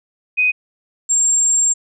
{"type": "tone pair in turn", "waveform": "sine", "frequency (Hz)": [2500, 7431], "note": ["D#7", "A#8"], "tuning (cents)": [8, -6], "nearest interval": "octave + perfect fifth", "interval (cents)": 1886, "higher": "second", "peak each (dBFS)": [-12, -12], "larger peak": "neither", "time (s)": [[0.37, 0.52], [1.09, 1.74]], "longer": "second", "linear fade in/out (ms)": 20, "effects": []}